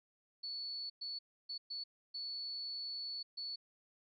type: tone bursts at uneven times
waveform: sine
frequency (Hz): 4435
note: C#8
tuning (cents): 0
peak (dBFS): -40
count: 6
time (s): 0.43-0.9 / 1.01-1.19 / 1.49-1.58 / 1.7-1.84 / 2.14-3.23 / 3.37-3.56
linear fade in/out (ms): 10
effects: none